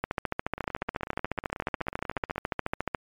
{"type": "two click trains", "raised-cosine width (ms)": 0.5, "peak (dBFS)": [-12, -21], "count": [42, 30], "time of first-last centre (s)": [[0.04, 2.948], [0.58, 2.359]], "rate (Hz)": [14.1, 16.3], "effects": ["MP3 96 kbps"]}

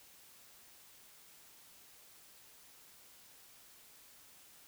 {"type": "silence", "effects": ["white hiss -60 dBFS RMS until 4.67 s"]}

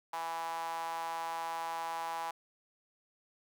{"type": "tone with high-pass filter", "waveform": "sawtooth", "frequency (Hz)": 165.2, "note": "E3", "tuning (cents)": 4, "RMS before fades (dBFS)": -38, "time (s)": [0.13, 2.31], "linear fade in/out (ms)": 5, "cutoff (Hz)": 890, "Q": 7.7, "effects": []}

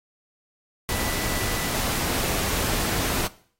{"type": "tone in noise", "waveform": "sine", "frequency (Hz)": 1975.5, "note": "B6", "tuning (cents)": 0, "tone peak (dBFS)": -36, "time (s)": [0.89, 1.69], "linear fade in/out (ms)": 0, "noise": "pink", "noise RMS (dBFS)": -26, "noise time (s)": [0.89, 3.27], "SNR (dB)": -13, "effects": ["noise-tail reverb RT60 0.5 s tail -18 dB re dry", "AAC 48 kbps"]}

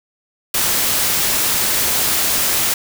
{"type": "noise", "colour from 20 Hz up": "white", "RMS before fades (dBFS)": -17, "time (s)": [0.54, 2.74], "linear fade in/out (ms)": 5, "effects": []}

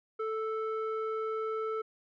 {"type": "tone with low-pass filter", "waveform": "square", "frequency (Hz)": 440, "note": "A4", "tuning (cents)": 0, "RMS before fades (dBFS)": -34, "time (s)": [0.19, 1.82], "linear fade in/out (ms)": 10, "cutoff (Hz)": 1300, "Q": 2, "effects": []}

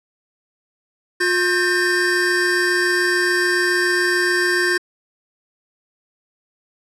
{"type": "tone cluster", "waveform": "square", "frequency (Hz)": [356.8, 1576, 1811], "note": ["F4", "G6", "A6"], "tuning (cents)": [37, 9, 49], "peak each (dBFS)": -21, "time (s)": [1.2, 4.78], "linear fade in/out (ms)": 10, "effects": ["low-pass 9000 Hz 12 dB/octave"]}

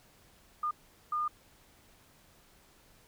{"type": "tone bursts at uneven times", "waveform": "sine", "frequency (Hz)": 1215, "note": "D#6", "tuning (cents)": -42, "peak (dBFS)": -29, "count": 2, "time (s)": [[0.63, 0.71], [1.12, 1.28]], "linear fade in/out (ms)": 5, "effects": ["pink hiss -62 dBFS RMS until 3.07 s"]}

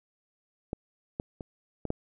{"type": "clicks", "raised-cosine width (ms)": 2, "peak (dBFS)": [-18, -18, -25, -20, -15], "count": 5, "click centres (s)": [0.731, 1.199, 1.408, 1.853, 1.904], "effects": []}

